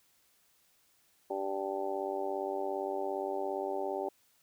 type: harmonic tone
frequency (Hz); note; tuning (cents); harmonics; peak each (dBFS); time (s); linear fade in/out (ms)
97.4; G2; -11; 3 / 4 / 5 / 6 / 7 / 8 / 9; -44 / -36 / -47 / -38 / -49 / -39 / -43; 1.3-4.09; 5
effects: white hiss -69 dBFS RMS until 4.42 s